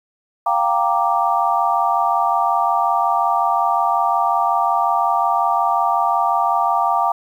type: chord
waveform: sine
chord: G minor seventh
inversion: third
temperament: equal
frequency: 698.5 / 784 / 932.3 / 1174.7 Hz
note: F5 / G5 / Bb5 / D6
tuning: 0 / 0 / 0 / 0 cents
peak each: -20 dBFS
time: 0.46-7.12 s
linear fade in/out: 5 ms
effects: 8-bit